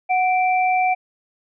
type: tone pair together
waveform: sine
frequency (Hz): 738.5 / 2343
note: F#5 / D7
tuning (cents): -3 / -5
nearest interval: octave + minor sixth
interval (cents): 1998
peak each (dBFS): -16 / -23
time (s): 0.09-0.95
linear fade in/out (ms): 20
effects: none